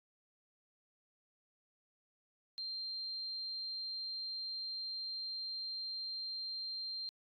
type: tone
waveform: sine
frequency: 4169 Hz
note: C8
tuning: 7 cents flat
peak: -39 dBFS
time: 2.58-7.09 s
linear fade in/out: 0 ms
effects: AAC 64 kbps